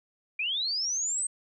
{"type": "linear sweep", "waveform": "sine", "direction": "up", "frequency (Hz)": [2349, 8372], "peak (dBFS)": -27, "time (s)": [0.39, 1.27], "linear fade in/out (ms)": 5, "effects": []}